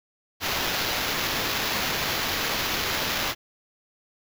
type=noise with sample-and-hold; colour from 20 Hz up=blue; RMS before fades=-27 dBFS; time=0.4-3.35 s; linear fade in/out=50 ms; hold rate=8820 Hz; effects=none